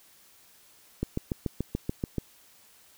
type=click train; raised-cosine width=3 ms; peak=-15 dBFS; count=9; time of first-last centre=1.03-2.183 s; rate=6.94 Hz; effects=white hiss -58 dBFS RMS until 2.97 s